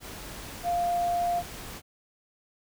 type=tone in noise; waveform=sine; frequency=698.5 Hz; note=F5; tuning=in tune; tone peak=-24 dBFS; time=0.63-1.43 s; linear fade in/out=50 ms; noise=pink; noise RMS=-41 dBFS; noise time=0-1.82 s; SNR=+14 dB; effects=none